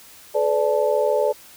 sine tone cluster, 429.7 / 503 / 583 / 873 Hz, A4 / B4 / D5 / A5, -41 / +32 / -13 / -14 cents, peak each -22 / -23 / -20 / -27 dBFS, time 0.34-1.33 s, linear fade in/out 20 ms, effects white hiss -46 dBFS RMS until 1.56 s

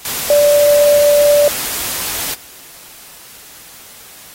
sine tone in noise, 584 Hz, D5, 10 cents flat, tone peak -7 dBFS, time 0.3-1.48 s, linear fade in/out 2 ms, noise white, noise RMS -21 dBFS, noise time 0.05-2.34 s, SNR +11 dB, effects white hiss -38 dBFS RMS until 4.34 s + AAC 48 kbps

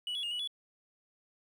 sine tone with pitch steps, 2943 / 3370 / 2840 / 2938 / 3410 Hz, F#7 / G#7 / F7 / F#7 / G#7, -10 / +25 / +28 / -13 / +45 cents, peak -31 dBFS, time 0.07-0.475 s, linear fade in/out 2 ms, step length 81 ms, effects tanh soft clip ceiling -32 dBFS + 10-bit

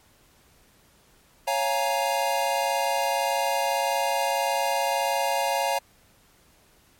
square chord, Bb minor seventh, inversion first, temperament equal, 554.4 / 698.5 / 830.6 / 932.3 Hz, Db5 / F5 / Ab5 / Bb5, 0 / 0 / 0 / 0 cents, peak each -29 dBFS, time 1.47-5.79 s, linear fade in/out 10 ms, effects pink hiss -59 dBFS RMS until 6.99 s + MP3 64 kbps

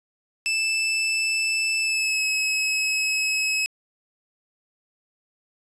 sawtooth tone with pitch glide, 2637 to 2568 Hz, E7 to E7, 0 to -46 cents, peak -18 dBFS, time 0.46-3.66 s, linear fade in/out 0 ms, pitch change -46 cents, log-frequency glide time 1.8-2.24 s, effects resampled to 22050 Hz + 10-bit

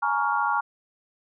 sine chord, Bb minor seventh, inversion third, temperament just, 839.1 / 932.3 / 1118.8 / 1398.5 Hz, Ab5 / Bb5 / Db6 / F6, +18 / 0 / +16 / +2 cents, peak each -27 dBFS, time 0.02-0.61 s, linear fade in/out 10 ms, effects none

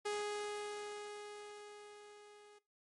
sawtooth tone with level ramp, 415.3 Hz, G#4, in tune, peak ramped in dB -32 to -55 dBFS, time 0.05-2.59 s, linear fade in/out 10 ms, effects noise-tail reverb RT60 0.3 s tail -21 dB re dry + MP3 48 kbps

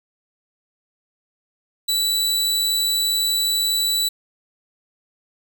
sawtooth tone, 3951 Hz, B7, in tune, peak -15 dBFS, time 1.88-4.09 s, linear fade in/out 10 ms, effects none

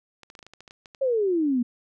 clicks, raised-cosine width 0.2 ms, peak -28 dBFS, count 12, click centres 0.233 / 0.301 / 0.352 / 0.391 / 0.428 / 0.466 / 0.536 / 0.606 / 0.678 / 0.709 / 0.858 / 0.948 s
sine exponential sweep, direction down, 554.4 to 233.1 Hz, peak -20 dBFS, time 1.01-1.63 s, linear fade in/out 10 ms
effects none

